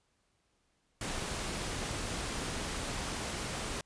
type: noise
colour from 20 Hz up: pink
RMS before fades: -37 dBFS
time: 1.01-3.81 s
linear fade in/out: 2 ms
effects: pink hiss -75 dBFS RMS until 3.85 s + resampled to 22050 Hz